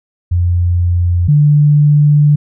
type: tone pair in turn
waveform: sine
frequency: 87.7 / 147.49 Hz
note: F2 / D3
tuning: +8 / +8 cents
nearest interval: major sixth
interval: 900 cents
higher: second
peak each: -9 / -5 dBFS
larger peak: second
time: 0.31-1.28 / 1.28-2.36 s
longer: second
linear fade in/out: 10 ms
effects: none